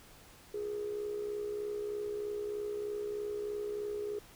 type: tone with amplitude modulation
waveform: sine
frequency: 415.3 Hz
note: G#4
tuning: in tune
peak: -31 dBFS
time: 0.54-4.19 s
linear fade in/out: 5 ms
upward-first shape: sine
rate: 63.2 Hz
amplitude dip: 60%
effects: tanh soft clip ceiling -29 dBFS + pink hiss -57 dBFS RMS until 4.35 s